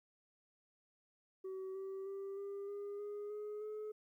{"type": "tone with pitch steps", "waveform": "sine", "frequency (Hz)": [379.6, 386, 392.5, 399.2, 405.9, 412.8, 419.7, 426.8], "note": ["F#4", "G4", "G4", "G4", "G#4", "G#4", "G#4", "G#4"], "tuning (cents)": [44, -27, 2, 32, -40, -10, 18, 47], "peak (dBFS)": -39, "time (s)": [1.44, 3.92], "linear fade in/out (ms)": 10, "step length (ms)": 310, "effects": ["tanh soft clip ceiling -41 dBFS", "13-bit"]}